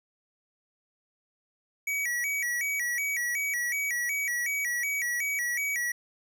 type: tone with vibrato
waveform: square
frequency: 2093 Hz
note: C7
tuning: in tune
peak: -28 dBFS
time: 1.87-5.92 s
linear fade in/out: 5 ms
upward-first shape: square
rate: 2.7 Hz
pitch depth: 140 cents each way
effects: none